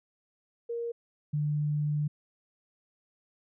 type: tone pair in turn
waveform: sine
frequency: 468.7 / 148.7 Hz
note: A#4 / D3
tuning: +9 / +22 cents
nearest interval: octave + minor sixth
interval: 1987 cents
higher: first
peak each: -31 / -26 dBFS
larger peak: second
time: 0.69-0.92 / 1.33-2.08 s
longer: second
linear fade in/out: 10 ms
effects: none